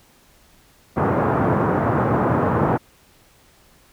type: band-pass noise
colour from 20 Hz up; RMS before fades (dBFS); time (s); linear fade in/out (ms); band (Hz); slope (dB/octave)
pink; -19; 0.96-2.78; 20; 100 to 1300; 24
effects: pink hiss -54 dBFS RMS until 3.92 s